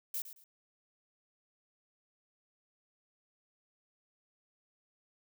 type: noise with echo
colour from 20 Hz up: violet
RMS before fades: -37 dBFS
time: 0.14-0.22 s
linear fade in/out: 2 ms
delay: 110 ms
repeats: 2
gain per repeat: -12 dB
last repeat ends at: 0.44 s
effects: none